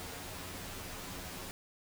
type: noise with comb filter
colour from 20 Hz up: pink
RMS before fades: -44 dBFS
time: 0-1.51 s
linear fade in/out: 0 ms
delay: 11 ms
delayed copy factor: +0.9
effects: none